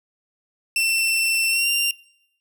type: tone with pitch glide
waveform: sawtooth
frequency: 2689 to 2779 Hz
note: E7 to F7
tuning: +34 to -9 cents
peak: -15 dBFS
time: 0.76-1.91 s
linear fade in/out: 2 ms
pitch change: +57 cents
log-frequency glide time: 1.48-1.69 s
effects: noise-tail reverb RT60 0.8 s tail -25 dB re dry